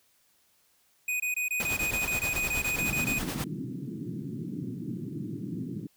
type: tone bursts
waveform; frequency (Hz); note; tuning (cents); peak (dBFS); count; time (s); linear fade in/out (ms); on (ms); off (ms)
square; 2489; D#7; 0; -28; 15; 1.08-3.188; 5; 120; 22
type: noise with tremolo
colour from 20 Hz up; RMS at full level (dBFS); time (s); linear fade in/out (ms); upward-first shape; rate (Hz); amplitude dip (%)
pink; -33; 1.6-3.44; 0; sine; 9.5; 60
type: band-pass noise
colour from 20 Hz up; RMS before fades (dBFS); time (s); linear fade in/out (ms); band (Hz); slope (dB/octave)
pink; -36; 2.8-5.87; 5; 120 to 340; 48
effects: white hiss -67 dBFS RMS until 5.96 s